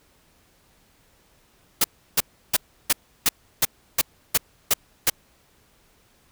white noise bursts, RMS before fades -18 dBFS, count 10, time 1.81-5.1 s, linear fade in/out 5 ms, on 32 ms, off 330 ms, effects pink hiss -60 dBFS RMS until 6.31 s

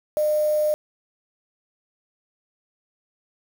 sine tone with quantisation, 606 Hz, D#5, 46 cents flat, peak -18 dBFS, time 0.17-0.74 s, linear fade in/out 0 ms, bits 6, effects none

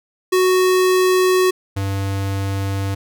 square tone pair in turn, 369.8 / 97.95 Hz, F#4 / G2, -1 / -1 cents, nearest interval octave + major seventh, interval 2300 cents, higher first, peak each -13 / -20 dBFS, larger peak first, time 0.32-1.51 / 1.76-2.95 s, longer neither, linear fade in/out 10 ms, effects none

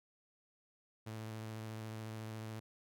sawtooth tone with vibrato, 110 Hz, A2, in tune, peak -39 dBFS, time 1.06-2.6 s, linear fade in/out 10 ms, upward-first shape square, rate 14 Hz, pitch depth 14 cents each way, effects none

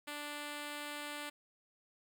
5% pulse tone, 293.7 Hz, D4, in tune, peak -30 dBFS, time 0.07-1.3 s, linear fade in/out 10 ms, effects none

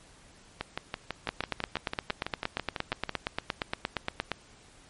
two click trains, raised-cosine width 0.3 ms, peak -12 / -15 dBFS, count 27 / 16, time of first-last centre 1.29-4.317 / 0.61-3.093 s, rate 8.59 / 6.04 Hz, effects pink hiss -56 dBFS RMS until 4.89 s + MP3 48 kbps

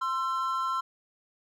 triangle tone pair together, 1046.5 / 1343.3 Hz, C6 / E6, 0 / +32 cents, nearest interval major third, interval 432 cents, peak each -28 dBFS, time 0.01-0.81 s, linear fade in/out 10 ms, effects none

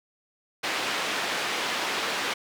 white band-pass noise, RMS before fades -29 dBFS, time 0.63-2.34 s, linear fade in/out 10 ms, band 270 to 3100 Hz, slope 12 dB/octave, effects none

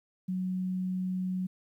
sine tone, 184.8 Hz, F#3, 2 cents flat, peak -29 dBFS, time 0.28-1.47 s, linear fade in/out 10 ms, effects 11-bit

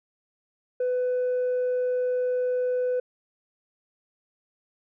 triangle tone with tanh clipping, 500 Hz, B4, 21 cents sharp, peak -23 dBFS, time 0.8-3 s, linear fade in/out 5 ms, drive 6 dB, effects none

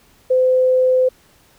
sine tone, 512 Hz, C5, 38 cents flat, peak -11 dBFS, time 0.3-1.09 s, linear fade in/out 10 ms, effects pink hiss -53 dBFS RMS until 1.58 s

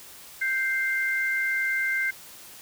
sine tone pair together, 1568 / 2093 Hz, G6 / C7, 0 / 0 cents, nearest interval perfect fourth, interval 500 cents, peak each -26 dBFS, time 0.41-2.11 s, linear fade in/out 10 ms, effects white hiss -46 dBFS RMS until 2.61 s

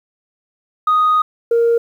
sine tone pair in turn, 1244.5 / 466.2 Hz, D#6 / A#4, 0 / 0 cents, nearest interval octave + perfect fourth, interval 1700 cents, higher first, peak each -9 dBFS, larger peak neither, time 0.87-1.22 / 1.51-1.78 s, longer first, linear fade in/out 5 ms, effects tanh soft clip ceiling -8 dBFS + 8-bit

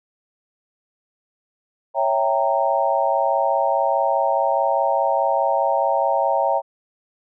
sine chord, C# diminished seventh, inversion none, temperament equal with one note detuned, 554.4 / 659.3 / 784 / 925.4 Hz, C#5 / E5 / G5 / Bb5, 0 / 0 / 0 / -13 cents, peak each -22 dBFS, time 1.94-6.62 s, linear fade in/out 50 ms, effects none

